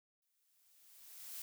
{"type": "noise with exponential growth", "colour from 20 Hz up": "blue", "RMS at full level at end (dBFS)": -45, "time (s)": [0.22, 1.42], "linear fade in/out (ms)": 2, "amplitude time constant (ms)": 260, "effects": []}